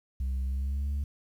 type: tone with pitch glide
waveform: sine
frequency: 65.41 to 70.92 Hz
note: C2 to C#2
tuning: 0 to +40 cents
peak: -25 dBFS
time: 0.2-1.04 s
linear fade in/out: 5 ms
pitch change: +140 cents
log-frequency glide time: 0.44-0.9 s
effects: tanh soft clip ceiling -27 dBFS + 10-bit